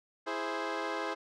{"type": "chord", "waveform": "15% pulse", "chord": "E augmented", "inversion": "none", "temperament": "equal", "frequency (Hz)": [329.6, 415.3, 523.3], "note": ["E4", "G#4", "B#4"], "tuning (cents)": [0, 0, 0], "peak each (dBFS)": -31, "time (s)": [0.26, 1.15], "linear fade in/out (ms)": 20, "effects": ["low-pass 4000 Hz 12 dB/octave"]}